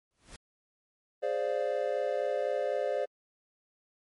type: noise with exponential growth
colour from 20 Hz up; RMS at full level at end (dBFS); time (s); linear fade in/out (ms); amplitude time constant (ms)
pink; -44; 0.11-0.36; 0; 53
type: chord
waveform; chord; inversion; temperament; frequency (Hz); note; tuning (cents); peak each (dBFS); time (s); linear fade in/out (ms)
triangle; D half-diminished seventh; second; equal; 415.3 / 523.3 / 587.3 / 698.5; Ab4 / C5 / D5 / F5; 0 / 0 / 0 / 0; -34 / -30 / -30 / -36; 1.22-3.06; 20
effects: MP3 48 kbps